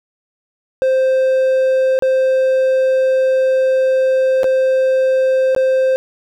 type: tone with dropouts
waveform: triangle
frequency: 523.3 Hz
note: C5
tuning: in tune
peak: -9 dBFS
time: 0.82-5.96 s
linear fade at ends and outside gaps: 0 ms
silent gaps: 1.99-2.023 / 4.433-4.442 / 5.549-5.563 s
effects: none